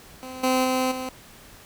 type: tone with level steps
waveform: 15% pulse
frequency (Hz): 257.9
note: C4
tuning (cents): -25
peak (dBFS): -29 / -13 / -15 / -23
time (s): 0.23-1.09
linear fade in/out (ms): 0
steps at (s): 0.43 / 0.64 / 0.91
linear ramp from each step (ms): 10
effects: pink hiss -48 dBFS RMS until 1.65 s